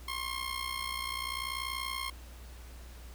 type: tone with amplitude modulation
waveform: 15% pulse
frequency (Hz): 1069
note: C6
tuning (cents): +37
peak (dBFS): -25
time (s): 0.08-2.1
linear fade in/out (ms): 5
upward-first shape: sine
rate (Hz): 60.6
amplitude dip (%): 75
effects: added 60 Hz sine -46 dBFS peak until 3.14 s + pink hiss -55 dBFS RMS until 3.14 s